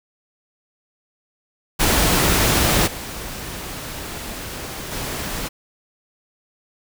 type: noise with level steps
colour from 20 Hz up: pink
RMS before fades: -17 / -31 / -27 dBFS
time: 1.79-5.49 s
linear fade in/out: 20 ms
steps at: 2.86 / 4.91 s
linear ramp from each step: 20 ms
effects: none